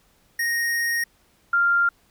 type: tone pair in turn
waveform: square / sine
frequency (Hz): 1864.7 / 1393.5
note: A#6 / F6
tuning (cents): 0 / -4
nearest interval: perfect fourth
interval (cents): 504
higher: first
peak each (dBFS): -22 / -16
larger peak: second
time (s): 0.39-1.04 / 1.53-1.89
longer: first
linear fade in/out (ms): 5
effects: pink hiss -61 dBFS RMS until 2.1 s